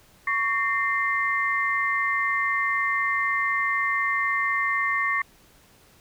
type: tone cluster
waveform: sine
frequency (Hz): 1118 / 1824 / 2084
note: C#6 / A#6 / C7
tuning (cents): +14 / -38 / -7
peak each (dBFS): -26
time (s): 0.27-5.22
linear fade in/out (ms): 5
effects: pink hiss -56 dBFS RMS until 6 s